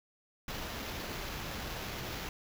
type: noise with sample-and-hold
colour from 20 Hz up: pink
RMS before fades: -40 dBFS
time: 0.48-2.29 s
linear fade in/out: 2 ms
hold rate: 8820 Hz
effects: none